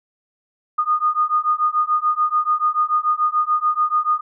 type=beating tone pair; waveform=sine; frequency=1225 / 1231.9 Hz; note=D#6 / D#6; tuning=-27 / -18 cents; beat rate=6.9 Hz; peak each=-19 dBFS; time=0.78-4.21 s; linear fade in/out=10 ms; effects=none